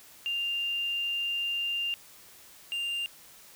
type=tone pair in turn; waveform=sine / triangle; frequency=2794 / 2794 Hz; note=F7 / F7; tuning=0 / 0 cents; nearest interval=unison; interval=0 cents; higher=neither; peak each=-28 dBFS; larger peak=neither; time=0.26-1.94 / 2.72-3.06 s; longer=first; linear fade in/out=0 ms; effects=white hiss -53 dBFS RMS until 3.55 s